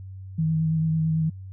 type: tone with vibrato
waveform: sine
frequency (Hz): 159.5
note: D#3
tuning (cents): +43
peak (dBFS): -20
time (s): 0.38-1.3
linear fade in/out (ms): 10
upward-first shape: sine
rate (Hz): 9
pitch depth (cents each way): 21
effects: added 95 Hz sine -36 dBFS peak until 1.52 s